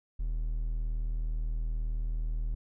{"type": "tone", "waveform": "triangle", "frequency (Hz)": 39.47, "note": "D#1", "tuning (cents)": 26, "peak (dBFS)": -27, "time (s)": [0.19, 2.55], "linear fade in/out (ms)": 10, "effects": []}